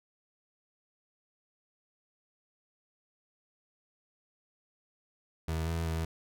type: tone with pitch steps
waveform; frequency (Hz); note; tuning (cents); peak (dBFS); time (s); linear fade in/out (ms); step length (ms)
30% pulse; 80.6 / 82.8 / 81.2; E2 / E2 / E2; -38 / +8 / -26; -28; 5.48-6.05; 5; 190
effects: none